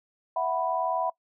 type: chord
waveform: sine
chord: E suspended second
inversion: none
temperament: equal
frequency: 659.3 / 740 / 987.8 Hz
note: E5 / F#5 / B5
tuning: 0 / 0 / 0 cents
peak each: -29 dBFS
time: 0.36-1.1 s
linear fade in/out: 5 ms
effects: noise-tail reverb RT60 0.1 s tail -22 dB re dry